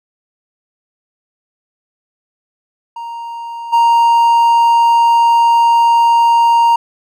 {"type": "tone with level steps", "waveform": "triangle", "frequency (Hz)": 932.3, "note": "A#5", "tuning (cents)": 0, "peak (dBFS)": [-21, -5], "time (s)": [2.96, 6.76], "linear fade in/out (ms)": 5, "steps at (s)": 3.72, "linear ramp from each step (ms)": 20, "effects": []}